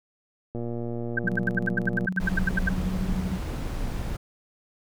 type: click train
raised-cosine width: 2 ms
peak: -20 dBFS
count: 179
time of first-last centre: 0.55-2.058 s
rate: 118 Hz
type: tone bursts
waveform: sine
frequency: 1565 Hz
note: G6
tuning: 3 cents flat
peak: -20 dBFS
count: 16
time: 1.17-2.69 s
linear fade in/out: 5 ms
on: 20 ms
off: 80 ms
type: tone with tremolo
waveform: sine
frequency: 185 Hz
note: F#3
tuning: in tune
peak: -25 dBFS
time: 1.24-3.39 s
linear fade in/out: 2 ms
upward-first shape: square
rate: 13 Hz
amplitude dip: 65%
type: noise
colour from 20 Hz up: brown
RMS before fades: -29 dBFS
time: 2.2-4.17 s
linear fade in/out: 10 ms
effects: none